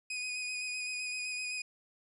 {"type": "tone with vibrato", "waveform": "sawtooth", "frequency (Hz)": 2489, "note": "D#7", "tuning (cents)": 0, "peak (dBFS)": -32, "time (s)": [0.1, 1.62], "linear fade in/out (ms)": 5, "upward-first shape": "square", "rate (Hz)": 7.8, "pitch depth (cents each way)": 16, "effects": ["resampled to 24000 Hz"]}